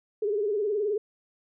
sine tone with vibrato, 415.3 Hz, G#4, in tune, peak -24 dBFS, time 0.22-0.98 s, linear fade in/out 5 ms, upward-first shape sine, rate 19 Hz, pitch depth 90 cents each way, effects none

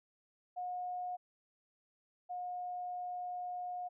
sine tone pair in turn, 722 / 719.1 Hz, F#5 / F#5, -43 / -50 cents, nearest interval unison, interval 7 cents, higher first, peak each -37 / -38 dBFS, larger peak first, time 0.56-1.17 / 2.29-3.89 s, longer second, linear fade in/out 20 ms, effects none

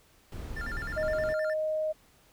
brown noise, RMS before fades -38 dBFS, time 0.32-1.33 s, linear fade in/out 2 ms
triangle tone with vibrato, 1577 Hz, G6, 10 cents sharp, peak -34 dBFS, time 0.56-1.54 s, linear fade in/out 10 ms, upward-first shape square, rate 9.6 Hz, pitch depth 210 cents each way
sine tone, 622.3 Hz, D#5, in tune, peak -27 dBFS, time 0.96-1.93 s, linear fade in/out 20 ms
effects pink hiss -62 dBFS RMS until 2.32 s

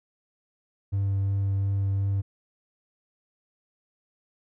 triangle tone with vibrato, 98.4 Hz, G2, 7 cents sharp, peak -20 dBFS, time 0.92-2.22 s, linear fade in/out 20 ms, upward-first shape triangle, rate 2.8 Hz, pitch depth 11 cents each way, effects tanh soft clip ceiling -17 dBFS

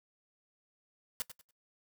white noise with echo, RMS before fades -35 dBFS, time 1.2-1.22 s, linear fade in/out 0 ms, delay 96 ms, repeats 3, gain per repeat -12 dB, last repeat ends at 1.508 s, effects noise-tail reverb RT60 0.1 s tail -19 dB re dry

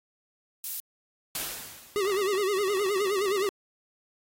violet noise, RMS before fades -32 dBFS, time 0.64-0.8 s, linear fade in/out 0 ms
white noise with exponential decay, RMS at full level -30 dBFS, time 1.35-2.32 s, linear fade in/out 2 ms, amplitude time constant 210 ms
square tone with vibrato, 395.1 Hz, G4, 14 cents sharp, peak -25 dBFS, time 1.96-3.49 s, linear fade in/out 0 ms, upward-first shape sine, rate 9.6 Hz, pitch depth 110 cents each way
effects AAC 48 kbps

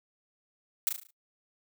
blue noise with echo, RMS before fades -26 dBFS, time 0.87-0.89 s, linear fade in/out 0 ms, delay 36 ms, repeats 6, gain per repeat -6 dB, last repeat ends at 1.106 s, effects noise-tail reverb RT60 0.1 s tail -21 dB re dry

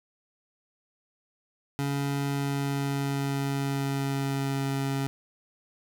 25% pulse tone with pitch glide, 140.3 to 136.94 Hz, C#3 to C#3, +21 to -21 cents, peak -23 dBFS, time 1.79-5.07 s, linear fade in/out 0 ms, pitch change -42 cents, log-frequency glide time 2.26-4.75 s, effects none

